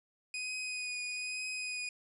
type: tone with vibrato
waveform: sawtooth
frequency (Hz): 2489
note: D#7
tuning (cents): 0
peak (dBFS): -33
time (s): 0.34-1.89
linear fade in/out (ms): 2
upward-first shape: triangle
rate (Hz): 1.1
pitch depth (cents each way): 21
effects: resampled to 24000 Hz